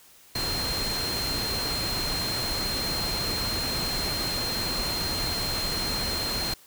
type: tone in noise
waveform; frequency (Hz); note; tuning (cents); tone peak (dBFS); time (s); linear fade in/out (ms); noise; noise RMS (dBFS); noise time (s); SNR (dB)
sine; 4186; C8; 0; -29; 0.35-6.54; 5; pink; -31; 0.35-6.54; -1
effects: white hiss -54 dBFS RMS until 6.66 s